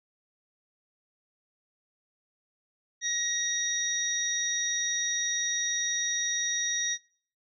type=tone cluster; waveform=sine; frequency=1885 / 3751 / 5760 Hz; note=A#6 / A#7 / F#8; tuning=+19 / +10 / -47 cents; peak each=-33 / -33 / -29 dBFS; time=3.01-6.98 s; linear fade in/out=50 ms; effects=noise-tail reverb RT60 0.5 s tail -24 dB re dry